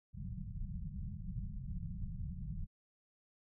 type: low-pass noise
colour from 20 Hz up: pink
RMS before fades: -42 dBFS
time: 0.13-2.67 s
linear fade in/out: 50 ms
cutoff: 200 Hz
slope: 96 dB/octave
effects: none